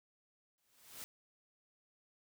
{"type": "noise with exponential growth", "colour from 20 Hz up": "white", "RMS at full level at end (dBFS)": -45, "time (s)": [0.58, 1.04], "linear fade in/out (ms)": 0, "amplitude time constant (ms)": 100, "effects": []}